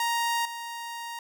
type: tone with level steps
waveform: sawtooth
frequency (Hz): 935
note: A#5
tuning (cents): +5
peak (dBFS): -21 / -31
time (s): 0-1.19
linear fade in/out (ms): 2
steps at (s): 0.45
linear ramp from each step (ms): 5
effects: none